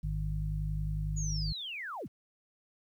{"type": "harmonic tone", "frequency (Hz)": 51, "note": "G#1", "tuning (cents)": -31, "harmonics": [1, 2, 3], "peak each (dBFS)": [-33, -40, -35], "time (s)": [0.03, 1.53], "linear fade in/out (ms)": 10}
{"type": "linear sweep", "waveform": "sine", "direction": "down", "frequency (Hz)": [6900, 36.71], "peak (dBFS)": -37, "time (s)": [1.16, 2.08], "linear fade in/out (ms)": 20}
{"effects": ["11-bit"]}